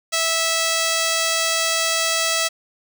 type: tone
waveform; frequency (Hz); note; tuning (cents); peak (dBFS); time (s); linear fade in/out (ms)
5% pulse; 655; E5; -11; -7; 0.12-2.49; 20
effects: none